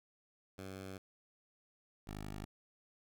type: tone pair in turn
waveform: 10% pulse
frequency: 95.5 / 51.41 Hz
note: G2 / G#1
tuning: -45 / -17 cents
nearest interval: major seventh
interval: 1072 cents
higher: first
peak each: -37 / -35 dBFS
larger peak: second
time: 0.58-0.98 / 2.07-2.45 s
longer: first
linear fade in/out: 5 ms
effects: none